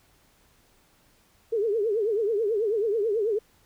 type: tone with vibrato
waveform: sine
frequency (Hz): 430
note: A4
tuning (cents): -40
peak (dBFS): -22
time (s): 1.52-3.39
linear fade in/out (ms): 10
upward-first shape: triangle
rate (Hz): 9.2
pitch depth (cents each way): 180
effects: pink hiss -62 dBFS RMS until 3.65 s